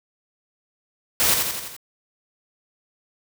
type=noise with echo; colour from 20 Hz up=white; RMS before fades=-19 dBFS; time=1.2-1.34 s; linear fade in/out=0 ms; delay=85 ms; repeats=5; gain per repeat=-4 dB; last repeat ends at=1.765 s; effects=none